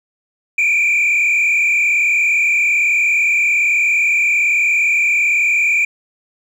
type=tone with frequency modulation; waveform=sine; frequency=2384 Hz; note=D7; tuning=25 cents sharp; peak=-9 dBFS; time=0.58-5.85 s; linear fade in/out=5 ms; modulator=38.8 Hz; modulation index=2.1; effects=tanh soft clip ceiling -11 dBFS + 8-bit